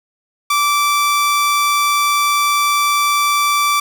sawtooth tone, 1165 Hz, D6, 14 cents flat, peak -9 dBFS, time 0.5-3.8 s, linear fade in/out 5 ms, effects 8-bit

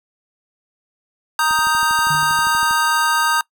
square chord, Eb major, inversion second, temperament equal, 932.3 / 1244.5 / 1568 Hz, Bb5 / Eb6 / G6, 0 / 0 / 0 cents, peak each -20 dBFS, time 1.39-3.41 s, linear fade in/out 2 ms
click train, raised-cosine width 3 ms, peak -24 dBFS, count 16, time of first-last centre 1.51-2.71 s, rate 12.5 Hz
sine tone with exponential decay, 149 Hz, D3, 25 cents sharp, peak -22 dBFS, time 2.1-2.7 s, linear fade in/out 5 ms, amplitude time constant 130 ms
effects noise-tail reverb RT60 0.1 s tail -23 dB re dry

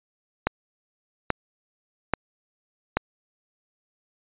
click train, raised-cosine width 0.5 ms, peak -5 dBFS, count 4, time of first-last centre 0.47-2.97 s, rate 1.2 Hz, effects resampled to 8000 Hz

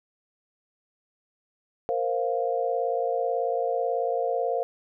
sine chord, Bb suspended second, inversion none, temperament just, 466.2 / 524.4 / 699.2 Hz, Bb4 / C5 / F5, 0 / +4 / +2 cents, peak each -28 dBFS, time 1.89-4.63 s, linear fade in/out 0 ms, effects none

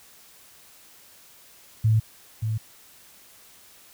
sine tone with echo, 110 Hz, A2, in tune, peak -16 dBFS, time 1.84-2 s, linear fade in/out 10 ms, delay 580 ms, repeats 1, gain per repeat -7 dB, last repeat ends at 2.58 s, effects white hiss -52 dBFS RMS until 3.93 s

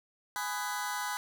sawtooth chord, G# minor seventh, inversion none, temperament just, 830.6 / 996.7 / 1245.9 / 1495.1 Hz, G#5 / B5 / D#6 / F#6, 0 / +16 / +2 / +18 cents, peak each -34 / -33 / -37 / -35 dBFS, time 0.36-1.17 s, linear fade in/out 0 ms, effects none

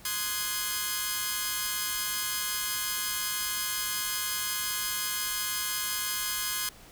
5% pulse chord, Ab dominant seventh, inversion first, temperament equal, 1046.5 / 1244.5 / 1480 / 1661.2 Hz, C6 / Eb6 / Gb6 / Ab6, 0 / 0 / 0 / 0 cents, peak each -22 / -26 / -25 / -22 dBFS, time 0.05-6.69 s, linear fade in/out 2 ms, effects pink hiss -52 dBFS RMS until 6.91 s

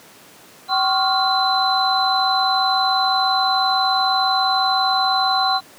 sine tone cluster, 765 / 1060 / 1120 / 1405 / 4037 Hz, G5 / C6 / C#6 / F6 / B7, -42 / +22 / +18 / +10 / +37 cents, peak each -19 / -25 / -24 / -26 / -20 dBFS, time 0.68-5.61 s, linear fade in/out 50 ms, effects pink hiss -45 dBFS RMS until 5.78 s + high-pass 200 Hz 12 dB/octave

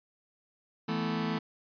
sawtooth chord, E suspended fourth, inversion none, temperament just, 164.81 / 219.8 / 247.2 Hz, E3 / A3 / B3, 0 / -2 / +2 cents, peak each -30 / -28 / -32 dBFS, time 0.88-1.39 s, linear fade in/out 10 ms, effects resampled to 11025 Hz

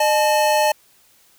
square tone pair together, 608 / 863.1 Hz, D#5 / A5, -40 / -34 cents, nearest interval tritone, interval 606 cents, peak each -18 dBFS, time 0-0.72 s, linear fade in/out 5 ms, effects white hiss -55 dBFS RMS until 1.38 s

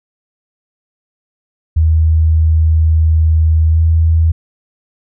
sine tone with pitch glide, 79.7 to 81.19 Hz, D#2 to E2, +42 to -26 cents, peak -7 dBFS, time 1.76-4.32 s, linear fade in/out 10 ms, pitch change +32 cents, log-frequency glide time 3.71-3.79 s, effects none

